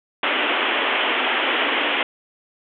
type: band-pass noise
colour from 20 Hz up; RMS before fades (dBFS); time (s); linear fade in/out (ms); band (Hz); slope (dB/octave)
white; -21; 0.23-2.03; 2; 240 to 3300; 96
effects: none